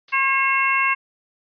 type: noise with exponential decay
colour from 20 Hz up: blue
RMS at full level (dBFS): -34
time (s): 0.08-0.3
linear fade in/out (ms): 5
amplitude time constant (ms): 46
type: harmonic tone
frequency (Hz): 540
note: C#5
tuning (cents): -45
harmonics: 2 / 3 / 4 / 5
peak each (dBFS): -21 / -25 / -21 / -22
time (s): 0.12-0.95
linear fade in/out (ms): 20
effects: resampled to 11025 Hz